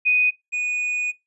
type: tone pair in turn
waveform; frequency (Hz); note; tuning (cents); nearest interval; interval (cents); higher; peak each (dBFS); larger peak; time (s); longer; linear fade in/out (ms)
sine / triangle; 2489 / 2475; D#7 / D#7; 0 / -10; unison; 10; first; -15 / -20; first; 0.05-0.31 / 0.52-1.12; second; 20
effects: noise-tail reverb RT60 0.2 s tail -22 dB re dry + resampled to 24000 Hz